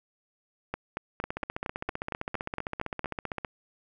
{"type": "two click trains", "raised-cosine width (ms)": 0.5, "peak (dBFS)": [-17, -16], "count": [35, 11], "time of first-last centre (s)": [[1.24, 3.448], [0.74, 3.044]], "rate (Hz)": [15.4, 4.34], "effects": []}